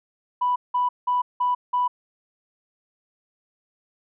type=tone bursts; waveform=sine; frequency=987.8 Hz; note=B5; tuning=in tune; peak=-18 dBFS; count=5; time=0.41-1.88 s; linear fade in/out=10 ms; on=150 ms; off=180 ms; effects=tanh soft clip ceiling -14 dBFS